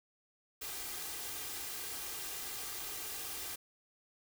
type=noise with comb filter; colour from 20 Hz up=white; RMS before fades=-42 dBFS; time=0.61-3.56 s; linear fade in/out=10 ms; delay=2.5 ms; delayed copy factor=+0.55; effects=none